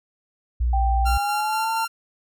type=tone; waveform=sine; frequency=60 Hz; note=B1; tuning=49 cents flat; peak=-18 dBFS; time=0.6-1.18 s; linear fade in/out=10 ms
type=tone with pitch glide; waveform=sine; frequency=784 to 895.4 Hz; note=G5 to A5; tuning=0 to +30 cents; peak=-22 dBFS; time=0.73-1.85 s; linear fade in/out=5 ms; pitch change=+230 cents; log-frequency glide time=1.04-1.7 s
type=tone with tremolo; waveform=sawtooth; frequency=1380 Hz; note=F6; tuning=21 cents flat; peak=-22 dBFS; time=1.05-1.88 s; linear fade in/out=20 ms; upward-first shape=square; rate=4.2 Hz; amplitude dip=25%
effects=none